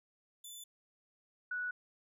15% pulse / sine tone pair in turn, 3504 / 1473.3 Hz, A7 / F#6, -8 / -8 cents, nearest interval octave + minor third, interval 1500 cents, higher first, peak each -40 / -35 dBFS, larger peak second, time 0.44-0.64 / 1.51-1.71 s, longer neither, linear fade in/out 5 ms, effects none

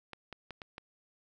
clicks, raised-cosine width 0.3 ms, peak -27 dBFS, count 5, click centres 0.133 / 0.327 / 0.507 / 0.618 / 0.781 s, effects none

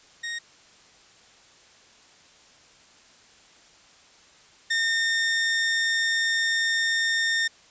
sawtooth tone pair in turn, 1863 / 1822.6 Hz, A#6 / A#6, -2 / -39 cents, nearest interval unison, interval 37 cents, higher first, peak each -26 / -18 dBFS, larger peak second, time 0.23-0.39 / 4.7-7.48 s, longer second, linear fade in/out 10 ms, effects white hiss -54 dBFS RMS until 7.7 s + resampled to 16000 Hz

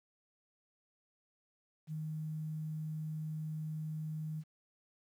sine tone with quantisation, 155.56 Hz, D#3, in tune, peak -37 dBFS, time 1.87-4.44 s, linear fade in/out 50 ms, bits 11, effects none

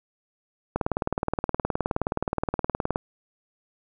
click train, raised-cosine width 1 ms, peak -10 dBFS, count 43, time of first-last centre 0.76-2.959 s, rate 19.1 Hz, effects none

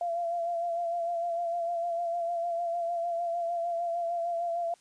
sine tone with vibrato, 684 Hz, F5, 36 cents flat, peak -28 dBFS, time 0.01-4.74 s, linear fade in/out 2 ms, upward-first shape sine, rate 6.6 Hz, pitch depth 35 cents each way, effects white hiss -63 dBFS RMS until 4.8 s + resampled to 22050 Hz

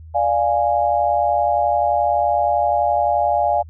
sine chord, D diminished, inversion none, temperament equal, 587.3 / 698.5 / 830.6 Hz, D5 / F5 / Ab5, 0 / 0 / 0 cents, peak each -21 / -18 / -19 dBFS, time 0.14-3.63 s, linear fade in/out 20 ms, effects added 80 Hz sine -36 dBFS peak until 3.69 s

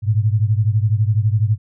sine beating tone pair, 103.83 / 115.83 Hz, G#2 / A#2, 0 / -11 cents, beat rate 12 Hz, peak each -15 / -18 dBFS, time 0.02-1.58 s, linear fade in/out 50 ms, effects none

